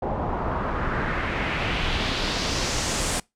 pink noise with low-pass filter sweep, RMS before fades -26 dBFS, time 0.02-3.2 s, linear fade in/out 5 ms, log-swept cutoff 740 to 9000 Hz, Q 1.9, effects noise-tail reverb RT60 0.2 s tail -24 dB re dry

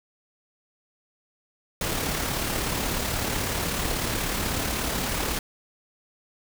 pink noise with amplitude modulation, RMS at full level -26 dBFS, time 1.81-5.39 s, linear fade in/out 2 ms, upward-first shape sine, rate 36.3 Hz, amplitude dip 35%, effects none

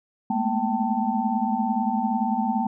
sine tone cluster, 210.1 / 221.5 / 239.2 / 775 / 887 Hz, G#3 / A3 / A#3 / G5 / A5, +20 / +12 / +45 / -20 / +14 cents, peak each -29 / -27 / -28 / -27 / -28 dBFS, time 0.3-2.67 s, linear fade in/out 5 ms, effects none

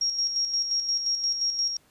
sine tone with tremolo, 5588 Hz, F8, in tune, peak -22 dBFS, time 0.01-1.77 s, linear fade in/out 5 ms, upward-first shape square, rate 5.7 Hz, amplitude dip 50%, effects pink hiss -62 dBFS RMS until 1.9 s + resampled to 32000 Hz

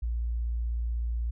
sine tone, 58.1 Hz, A#1, 5 cents flat, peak -27 dBFS, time 0.02-1.31 s, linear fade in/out 10 ms, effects none

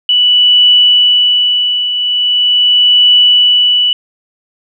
sine tone with tremolo, 2960 Hz, F#7, in tune, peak -3 dBFS, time 0.09-3.93 s, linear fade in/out 2 ms, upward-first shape triangle, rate 0.41 Hz, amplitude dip 65%, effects none

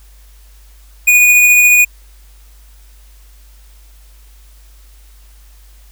square tone with tremolo, 2460 Hz, D#7, 20 cents flat, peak -5 dBFS, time 1.07-1.85 s, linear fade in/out 10 ms, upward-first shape triangle, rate 14 Hz, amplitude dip 25%, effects added 50 Hz sine -39 dBFS peak until 5.91 s + white hiss -50 dBFS RMS until 5.91 s

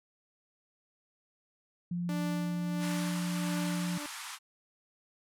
sine tone with pitch glide, 174.61 to 175.72 Hz, F3 to F3, 0 to +11 cents, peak -31 dBFS, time 1.91-3.98 s, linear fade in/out 5 ms, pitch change +11 cents, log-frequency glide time 2.5-3.06 s
sawtooth tone with tremolo, 293.7 Hz, D4, in tune, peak -31 dBFS, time 2.09-4.06 s, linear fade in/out 0 ms, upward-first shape sine, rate 1.5 Hz, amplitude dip 55%
pink band-pass noise, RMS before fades -43 dBFS, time 2.79-4.39 s, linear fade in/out 50 ms, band 870 to 12000 Hz, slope 48 dB/octave
effects none

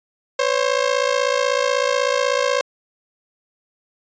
sawtooth ring-modulated tone, 533 Hz, C5, 32 cents sharp, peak -10 dBFS, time 0.39-2.61 s, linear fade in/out 0 ms, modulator 28.1 Hz, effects resampled to 16000 Hz

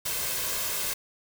white noise with comb filter, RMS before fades -30 dBFS, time 0.05-0.94 s, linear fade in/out 10 ms, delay 1.9 ms, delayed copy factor +0.5, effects none

